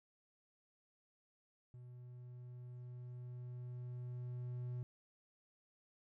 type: tone with level ramp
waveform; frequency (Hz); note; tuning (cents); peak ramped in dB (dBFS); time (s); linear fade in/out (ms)
triangle; 123.47; B2; 0; -50 to -38; 1.74-4.83; 0
effects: none